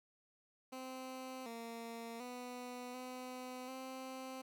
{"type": "tone with pitch steps", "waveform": "15% pulse", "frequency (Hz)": [259.4, 230.9, 247.6, 253.6, 261.3], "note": ["C4", "A#3", "B3", "B3", "C4"], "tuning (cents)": [-15, -16, 5, 46, -2], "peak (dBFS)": -39, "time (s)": [0.72, 4.42], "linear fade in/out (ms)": 10, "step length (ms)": 740, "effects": []}